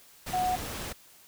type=tone in noise; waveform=sine; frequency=734 Hz; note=F#5; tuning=14 cents flat; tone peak=-25 dBFS; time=0.33-0.56 s; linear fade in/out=10 ms; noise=pink; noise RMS=-37 dBFS; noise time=0.26-0.93 s; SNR=+9 dB; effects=white hiss -56 dBFS RMS until 1.27 s